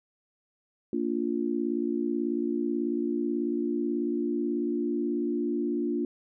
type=chord; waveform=sine; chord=Bb major; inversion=none; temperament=just; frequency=233.1 / 291.4 / 349.6 Hz; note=Bb3 / D4 / F4; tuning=0 / -13 / +2 cents; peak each=-31 / -30 / -30 dBFS; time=0.93-6.05 s; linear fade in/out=2 ms; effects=none